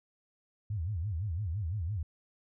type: tone with vibrato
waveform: sine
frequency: 92.5 Hz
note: F#2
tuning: in tune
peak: -31 dBFS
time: 0.7-2.03 s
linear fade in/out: 5 ms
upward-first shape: sine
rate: 5.9 Hz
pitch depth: 290 cents each way
effects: none